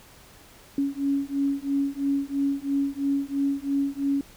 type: beating tone pair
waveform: sine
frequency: 277.2 / 280.2 Hz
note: C#4 / C#4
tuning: 0 / +19 cents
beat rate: 3 Hz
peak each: -26 dBFS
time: 0.78-4.21 s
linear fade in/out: 2 ms
effects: pink hiss -51 dBFS RMS until 4.36 s